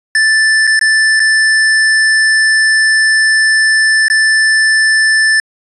square tone with dropouts, 1760 Hz, A6, in tune, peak -8 dBFS, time 0.15-5.4 s, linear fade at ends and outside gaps 2 ms, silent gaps 0.67-0.674 / 0.793-0.812 / 1.196-1.201 / 4.083-4.1 s, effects resampled to 24000 Hz

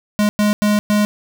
square tone bursts at uneven times, 208.6 Hz, G#3, 8 cents sharp, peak -13 dBFS, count 4, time 0.19-0.29 / 0.39-0.53 / 0.62-0.79 / 0.9-1.05 s, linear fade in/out 0 ms, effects none

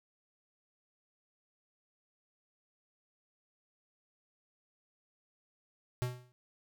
square tone with exponential decay, 124.3 Hz, B2, 12 cents sharp, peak -29 dBFS, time 6.02-6.32 s, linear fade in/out 0 ms, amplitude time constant 65 ms, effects none

